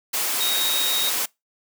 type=tone in noise; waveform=sine; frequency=3762 Hz; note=A#7; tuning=15 cents sharp; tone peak=-22 dBFS; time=0.4-1.1 s; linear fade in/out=10 ms; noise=white; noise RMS=-24 dBFS; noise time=0.13-1.26 s; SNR=-1 dB; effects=noise-tail reverb RT60 0.2 s tail -24 dB re dry + high-pass 300 Hz 12 dB/octave